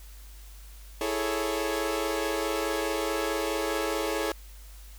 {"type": "chord", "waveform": "sawtooth", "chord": "A major seventh", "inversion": "second", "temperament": "equal", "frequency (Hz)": [329.6, 415.3, 440, 554.4], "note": ["E4", "G#4", "A4", "C#5"], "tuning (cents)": [0, 0, 0, 0], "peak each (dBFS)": -29, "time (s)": [1.01, 4.32], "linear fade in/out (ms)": 2, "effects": ["added 50 Hz sine -44 dBFS peak until 4.98 s", "white hiss -54 dBFS RMS until 4.98 s"]}